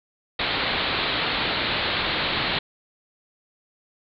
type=low-pass noise; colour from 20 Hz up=white; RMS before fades=-25 dBFS; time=0.39-2.59 s; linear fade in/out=5 ms; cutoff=4300 Hz; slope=96 dB/octave; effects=none